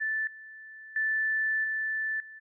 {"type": "tone with level steps", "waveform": "sine", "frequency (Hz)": 1757, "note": "A6", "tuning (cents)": -3, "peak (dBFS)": [-27, -44, -25, -28, -44], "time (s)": [0, 2.4], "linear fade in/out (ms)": 20, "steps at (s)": [0.27, 0.96, 1.64, 2.2], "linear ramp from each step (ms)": 2, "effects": []}